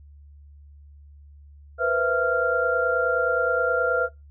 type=tone cluster; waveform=sine; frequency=482.5 / 512 / 664 / 1390 Hz; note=B4 / C5 / E5 / F6; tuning=-40 / -38 / +12 / -9 cents; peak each=-27 / -26 / -26 / -23 dBFS; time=1.78-4.09 s; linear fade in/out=50 ms; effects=noise-tail reverb RT60 0.2 s tail -20 dB re dry + added 72 Hz sine -45 dBFS peak until 4.3 s